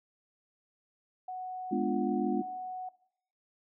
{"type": "tone", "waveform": "sine", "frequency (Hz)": 740, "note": "F#5", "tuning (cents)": 0, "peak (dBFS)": -36, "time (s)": [1.28, 2.89], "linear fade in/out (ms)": 5}
{"type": "chord", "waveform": "sine", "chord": "G# diminished seventh", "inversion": "none", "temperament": "equal", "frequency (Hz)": [207.7, 246.9, 293.7, 349.2], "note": ["G#3", "B3", "D4", "F4"], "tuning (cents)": [0, 0, 0, 0], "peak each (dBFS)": -33, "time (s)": [1.71, 2.42], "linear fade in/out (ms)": 10}
{"effects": ["noise-tail reverb RT60 0.7 s tail -19 dB re dry"]}